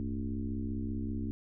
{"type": "tone with frequency modulation", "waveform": "sine", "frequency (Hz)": 155.56, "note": "D#3", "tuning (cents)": 0, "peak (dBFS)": -32, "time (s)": [0, 1.31], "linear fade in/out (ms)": 0, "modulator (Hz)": 65.3, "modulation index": 2.3, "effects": []}